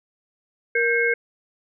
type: tone cluster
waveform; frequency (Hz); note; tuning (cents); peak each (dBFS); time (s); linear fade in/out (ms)
sine; 469.3 / 1581 / 2171; A#4 / G6 / C#7; +12 / +14 / -37; -22; 0.75-1.14; 5
effects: none